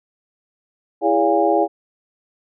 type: tone cluster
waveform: sine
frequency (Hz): 330.9 / 410.2 / 567 / 699 / 815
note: E4 / G#4 / C#5 / F5 / G#5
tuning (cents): +7 / -21 / +39 / +1 / -33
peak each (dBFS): -20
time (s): 1.01-1.68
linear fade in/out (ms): 50
effects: none